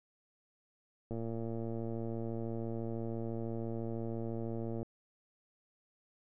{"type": "click train", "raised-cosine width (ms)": 2, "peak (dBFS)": -27, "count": 425, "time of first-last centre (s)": [1.11, 4.829], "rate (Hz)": 114, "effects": []}